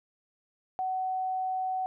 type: tone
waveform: sine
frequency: 750 Hz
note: F#5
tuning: 23 cents sharp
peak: -28 dBFS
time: 0.79-1.86 s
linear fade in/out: 0 ms
effects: none